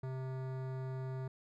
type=tone with hard clipping; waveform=sine; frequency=130.81 Hz; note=C3; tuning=in tune; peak=-40 dBFS; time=0.03-1.28 s; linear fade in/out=5 ms; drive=17 dB; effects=none